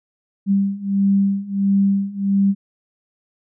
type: beating tone pair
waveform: sine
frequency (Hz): 196.6 / 198.1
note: G3 / G3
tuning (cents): +5 / +18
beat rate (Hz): 1.5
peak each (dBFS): -19 / -17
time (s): 0.46-2.55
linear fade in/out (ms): 50
effects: none